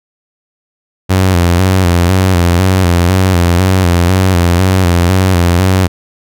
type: tone with vibrato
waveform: sawtooth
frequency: 90.3 Hz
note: F#2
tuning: 42 cents flat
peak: -3 dBFS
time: 1.09-5.88 s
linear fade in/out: 20 ms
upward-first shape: square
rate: 2 Hz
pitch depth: 68 cents each way
effects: none